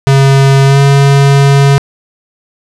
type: tone with pitch glide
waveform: square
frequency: 136.6 to 139.39 Hz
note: C#3 to C#3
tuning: -25 to +10 cents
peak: -4 dBFS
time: 0.07-1.78 s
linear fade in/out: 0 ms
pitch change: +35 cents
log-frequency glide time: 0.65-0.79 s
effects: low-pass 8000 Hz 12 dB/octave